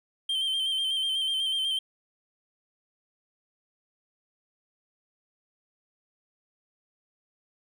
triangle tone with vibrato, 3134 Hz, G7, 1 cent flat, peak -24 dBFS, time 0.29-1.79 s, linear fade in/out 5 ms, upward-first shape square, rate 8.1 Hz, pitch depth 30 cents each way, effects none

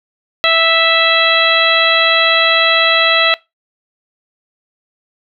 harmonic tone, 658 Hz, E5, 3 cents flat, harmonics 1 / 2 / 3 / 4 / 5 / 6, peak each -16 / -16 / -16 / -16 / -16 / -16 dBFS, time 0.44-3.34 s, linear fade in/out 0 ms, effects noise-tail reverb RT60 0.2 s tail -21 dB re dry

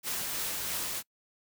white noise with tremolo, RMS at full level -33 dBFS, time 0.03-1.03 s, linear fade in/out 50 ms, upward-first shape triangle, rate 3.1 Hz, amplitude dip 25%, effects noise-tail reverb RT60 0.1 s tail -25 dB re dry

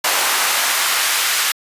pink noise with high-pass filter sweep, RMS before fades -17 dBFS, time 0.04-1.52 s, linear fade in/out 5 ms, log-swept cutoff 850 to 1600 Hz, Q 0.89, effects resampled to 32000 Hz

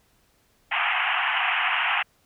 white band-pass noise, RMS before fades -24 dBFS, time 0.71-2.03 s, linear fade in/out 10 ms, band 700 to 3000 Hz, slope 96 dB/octave, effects pink hiss -64 dBFS RMS until 2.25 s

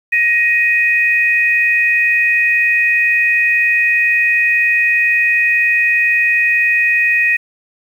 sine tone pair together, 1883 / 2495 Hz, A#6 / D#7, +17 / +4 cents, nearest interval perfect fourth, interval 487 cents, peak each -13 dBFS, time 0.12-7.37 s, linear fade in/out 10 ms, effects 7-bit

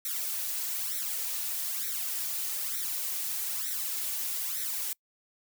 blue noise with flanger, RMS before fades -33 dBFS, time 0.05-4.93 s, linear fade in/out 2 ms, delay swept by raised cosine 0.51 to 3.51 ms, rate 1.1 Hz, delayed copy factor +0.9, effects noise-tail reverb RT60 0.1 s tail -26 dB re dry

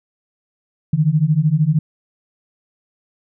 sine beating tone pair, 146.83 / 159.83 Hz, D3 / D#3, 0 / +47 cents, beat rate 13 Hz, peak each -16 / -15 dBFS, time 0.93-1.79 s, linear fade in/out 5 ms, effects none

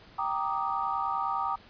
sine chord, Eb major seventh, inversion first, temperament equal, 784 / 932.3 / 1174.7 / 1244.5 Hz, G5 / Bb5 / D6 / Eb6, 0 / 0 / 0 / 0 cents, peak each -33 dBFS, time 0.18-1.56 s, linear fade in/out 10 ms, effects pink hiss -54 dBFS RMS until 1.69 s + resampled to 11025 Hz

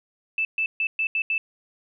sine tone bursts at uneven times, 2637 Hz, E7, in tune, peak -21 dBFS, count 6, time 0.38-0.45 / 0.58-0.66 / 0.8-0.87 / 0.99-1.07 / 1.15-1.22 / 1.3-1.38 s, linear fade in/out 2 ms, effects none

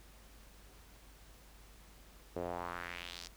sawtooth tone with band-pass filter sweep, 87.31 Hz, F2, in tune, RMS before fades -43 dBFS, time 2.36-3.28 s, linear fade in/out 5 ms, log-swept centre 470 to 5600 Hz, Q 2.2, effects added 50 Hz sine -58 dBFS peak until 3.36 s + pink hiss -61 dBFS RMS until 3.36 s

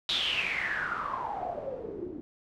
white noise with low-pass filter sweep, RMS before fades -33 dBFS, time 0.09-2.21 s, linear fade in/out 0 ms, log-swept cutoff 3800 to 290 Hz, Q 9.6, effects none

